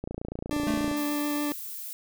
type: click train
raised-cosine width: 2 ms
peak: -20 dBFS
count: 26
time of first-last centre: 0.04-0.914 s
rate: 28.6 Hz
type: tone with vibrato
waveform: 40% pulse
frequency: 293.7 Hz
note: D4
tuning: in tune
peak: -26 dBFS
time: 0.51-1.52 s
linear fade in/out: 0 ms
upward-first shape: triangle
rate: 6.9 Hz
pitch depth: 10 cents each way
type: tone with exponential decay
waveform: square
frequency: 220 Hz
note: A3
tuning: in tune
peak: -27 dBFS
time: 0.67-1.46 s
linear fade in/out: 5 ms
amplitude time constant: 170 ms
type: noise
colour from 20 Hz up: violet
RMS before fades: -38 dBFS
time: 0.97-1.93 s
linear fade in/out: 0 ms
effects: none